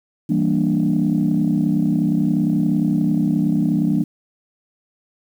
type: chord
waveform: sine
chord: E half-diminished seventh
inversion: none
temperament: equal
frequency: 164.81 / 196 / 233.1 / 293.7 Hz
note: E3 / G3 / Bb3 / D4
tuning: 0 / 0 / 0 / 0 cents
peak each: -20 dBFS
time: 0.29-4.04 s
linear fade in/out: 10 ms
effects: tanh soft clip ceiling -8 dBFS + 8-bit